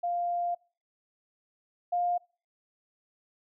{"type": "tone pair in turn", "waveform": "sine", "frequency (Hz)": [698.5, 705.4], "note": ["F5", "F5"], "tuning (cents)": [0, 17], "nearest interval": "unison", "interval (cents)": 17, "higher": "second", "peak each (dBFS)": [-27, -25], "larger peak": "second", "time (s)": [[0.03, 0.55], [1.92, 2.18]], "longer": "first", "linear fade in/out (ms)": 10, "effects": ["noise-tail reverb RT60 0.4 s tail -26 dB re dry"]}